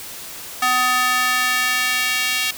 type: tone with high-pass filter sweep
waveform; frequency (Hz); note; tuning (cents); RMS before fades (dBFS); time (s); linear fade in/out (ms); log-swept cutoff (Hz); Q
square; 251.5; B3; +32; -19; 0.62-2.51; 5; 1100 to 2600; 1.7
effects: white hiss -34 dBFS RMS until 2.57 s